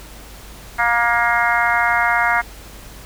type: harmonic tone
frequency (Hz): 236.1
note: A#3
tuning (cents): +22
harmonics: 3 / 4 / 5 / 6 / 7 / 8 / 9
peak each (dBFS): -21 / -21 / -24 / -20 / -22 / -24 / -22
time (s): 0.78-2.42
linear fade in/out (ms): 20
effects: added 50 Hz sine -39 dBFS peak until 3.05 s + pink hiss -40 dBFS RMS until 3.05 s